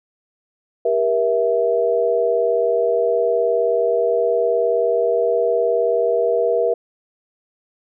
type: chord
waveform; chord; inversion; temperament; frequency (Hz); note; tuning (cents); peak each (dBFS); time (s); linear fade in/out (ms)
sine; E diminished; first; just; 395.6 / 474.7 / 659.3; G4 / Bb4 / E5; +16 / +31 / 0; -23 / -17 / -20; 0.85-6.74; 5
effects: none